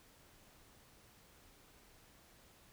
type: silence
effects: pink hiss -64 dBFS RMS until 2.72 s